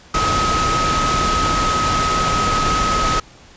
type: tone in noise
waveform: sine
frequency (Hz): 1272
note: D#6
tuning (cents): +38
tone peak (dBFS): -17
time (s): 0.14-3.2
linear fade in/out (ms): 5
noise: pink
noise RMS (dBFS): -20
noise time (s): 0.14-3.2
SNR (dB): 0
effects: pink hiss -45 dBFS RMS until 3.56 s + resampled to 16000 Hz